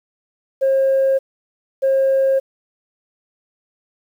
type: tone pair in turn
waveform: sine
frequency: 537 / 537 Hz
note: C5 / C5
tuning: +45 / +45 cents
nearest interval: unison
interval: 0 cents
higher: neither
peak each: -11 dBFS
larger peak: neither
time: 0.61-1.19 / 1.82-2.4 s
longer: neither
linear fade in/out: 20 ms
effects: tanh soft clip ceiling -10 dBFS + 8-bit